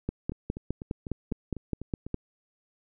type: two click trains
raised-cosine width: 3 ms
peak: -16 / -24 dBFS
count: 11 / 8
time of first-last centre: 0.09-2.143 / 0.32-2.066 s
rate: 4.87 / 4.01 Hz
effects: none